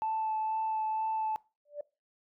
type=tone with vibrato; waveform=sine; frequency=876 Hz; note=A5; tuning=8 cents flat; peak=-28 dBFS; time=0.02-1.36 s; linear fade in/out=0 ms; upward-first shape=sine; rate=2.1 Hz; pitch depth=11 cents each way
type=tone with exponential growth; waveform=sine; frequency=586 Hz; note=D5; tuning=4 cents flat; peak=-31 dBFS; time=1.65-1.81 s; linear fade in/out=5 ms; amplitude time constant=33 ms
effects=noise-tail reverb RT60 0.3 s tail -22 dB re dry + tanh soft clip ceiling -25 dBFS